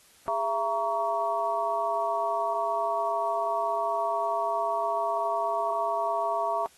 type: tone cluster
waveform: sine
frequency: 410.5 / 673 / 935 / 1126 Hz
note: G#4 / E5 / A#5 / C#6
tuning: -20 / +36 / +5 / +27 cents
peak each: -37 / -28 / -30 / -31 dBFS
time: 0.28-6.66 s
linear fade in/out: 0 ms
effects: white hiss -58 dBFS RMS until 6.77 s + AAC 32 kbps